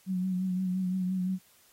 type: tone with vibrato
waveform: sine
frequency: 185 Hz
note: F#3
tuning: in tune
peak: -27 dBFS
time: 0.06-1.39 s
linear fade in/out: 50 ms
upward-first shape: sine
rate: 5.8 Hz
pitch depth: 37 cents each way
effects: white hiss -62 dBFS RMS until 1.72 s + AAC 48 kbps